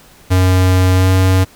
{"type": "tone with pitch glide", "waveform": "square", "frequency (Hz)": [92.5, 93.68], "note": ["F#2", "F#2"], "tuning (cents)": [0, 22], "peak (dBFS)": -9, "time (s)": [0.3, 1.45], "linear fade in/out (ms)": 20, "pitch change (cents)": 22, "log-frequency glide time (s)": [0.93, 1.09], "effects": ["pink hiss -44 dBFS RMS until 1.55 s"]}